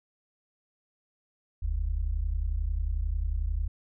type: tone pair together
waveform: sine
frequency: 42.26 / 73.42 Hz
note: E1 / D2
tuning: +44 / 0 cents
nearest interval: minor seventh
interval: 956 cents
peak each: -28 / -30 dBFS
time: 1.62-3.68 s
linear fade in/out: 10 ms
effects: none